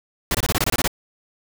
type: noise bursts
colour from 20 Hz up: pink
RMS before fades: -20 dBFS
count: 10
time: 0.31-0.877 s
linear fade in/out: 2 ms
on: 36 ms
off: 23 ms
effects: none